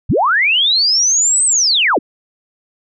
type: linear two-way sweep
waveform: sine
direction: up then down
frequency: 43 to 8372 to 159.3 Hz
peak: -10 dBFS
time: 0.09-1.99 s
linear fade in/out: 10 ms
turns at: 1.45 s
effects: none